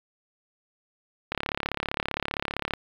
click train, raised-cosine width 0.3 ms, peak -10 dBFS, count 51, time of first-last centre 1.32-2.736 s, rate 35.3 Hz, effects low-pass 4000 Hz 12 dB/octave + 7-bit

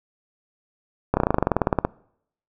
slowing click train, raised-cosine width 1 ms, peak -4 dBFS, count 17, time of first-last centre 1.14-1.85 s, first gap 30 ms, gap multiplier 1.05, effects noise-tail reverb RT60 0.7 s tail -24 dB re dry

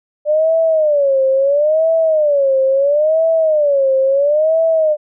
sine tone with vibrato, 589 Hz, D5, 5 cents sharp, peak -10 dBFS, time 0.25-4.97 s, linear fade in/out 50 ms, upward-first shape sine, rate 0.74 Hz, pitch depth 180 cents each way, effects none

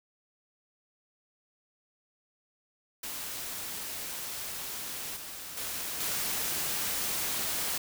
white noise with level steps, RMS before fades -38 / -42 / -36 / -32 dBFS, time 3.03-7.78 s, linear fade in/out 5 ms, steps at 5.16 / 5.57 / 6 s, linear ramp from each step 5 ms, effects none

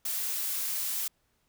blue noise, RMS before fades -32 dBFS, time 0.05-1.08 s, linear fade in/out 5 ms, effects pink hiss -73 dBFS RMS until 1.48 s

